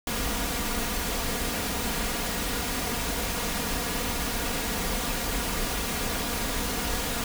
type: noise with comb filter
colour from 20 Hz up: pink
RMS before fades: -29 dBFS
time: 0.07-7.24 s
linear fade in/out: 2 ms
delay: 4.2 ms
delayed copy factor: +0.55
effects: none